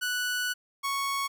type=tone pair in turn; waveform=sawtooth; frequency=1480 / 1107.7 Hz; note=F#6 / C#6; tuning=0 / -2 cents; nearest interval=perfect fourth; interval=502 cents; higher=first; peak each=-24 dBFS; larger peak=neither; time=0.01-0.54 / 0.83-1.28 s; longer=first; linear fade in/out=20 ms; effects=none